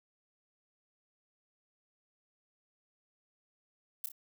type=noise with echo; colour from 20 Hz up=violet; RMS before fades=-36 dBFS; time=4.04-4.06 s; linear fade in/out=2 ms; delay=29 ms; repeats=2; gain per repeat=-7 dB; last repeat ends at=4.118 s; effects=none